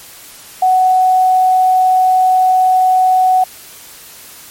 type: tone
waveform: sine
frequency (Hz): 744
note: F#5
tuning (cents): +9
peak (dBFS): -7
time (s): 0.62-3.44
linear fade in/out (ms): 5
effects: white hiss -36 dBFS RMS until 4.5 s + MP3 64 kbps